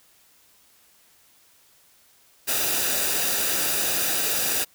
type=noise with comb filter; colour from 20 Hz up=white; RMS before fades=-24 dBFS; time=2.47-4.65 s; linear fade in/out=20 ms; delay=0.93 ms; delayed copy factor=-0.55; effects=white hiss -58 dBFS RMS until 4.74 s